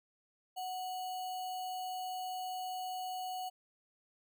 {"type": "tone with sample-and-hold", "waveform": "sine", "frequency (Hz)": 740, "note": "F#5", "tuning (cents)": 0, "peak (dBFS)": -37, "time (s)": [0.56, 3.5], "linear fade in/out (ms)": 20, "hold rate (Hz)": 3675, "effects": []}